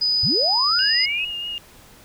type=tone; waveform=sine; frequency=4978 Hz; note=D#8; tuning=in tune; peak=-17 dBFS; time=0.01-1.06 s; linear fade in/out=10 ms
type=linear sweep; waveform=sine; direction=up; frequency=77.78 to 2637 Hz; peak=-22 dBFS; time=0.23-1.25 s; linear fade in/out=5 ms
type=tone with vibrato; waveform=sine; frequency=2845 Hz; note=F7; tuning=31 cents sharp; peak=-26 dBFS; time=0.79-1.58 s; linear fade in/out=0 ms; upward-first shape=sine; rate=4.7 Hz; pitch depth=17 cents each way
effects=pink hiss -48 dBFS RMS until 2.04 s